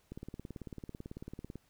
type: click train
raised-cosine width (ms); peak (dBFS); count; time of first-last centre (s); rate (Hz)
3; -30; 27; 0.12-1.556; 18.1
effects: pink hiss -71 dBFS RMS until 1.69 s